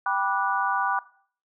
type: chord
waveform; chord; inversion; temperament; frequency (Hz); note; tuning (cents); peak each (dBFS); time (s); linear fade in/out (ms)
sine; G major seventh; none; just; 784 / 980 / 1176 / 1470; G5 / B5 / D6 / F#6; 0 / -14 / +2 / -12; -28; 0.06-0.99; 2
effects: noise-tail reverb RT60 0.5 s tail -18 dB re dry